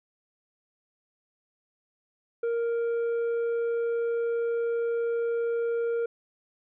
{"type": "tone with tanh clipping", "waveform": "sine", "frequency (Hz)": 466.2, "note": "A#4", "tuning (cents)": 0, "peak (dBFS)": -26, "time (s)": [2.43, 6.06], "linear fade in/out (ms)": 5, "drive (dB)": 5, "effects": []}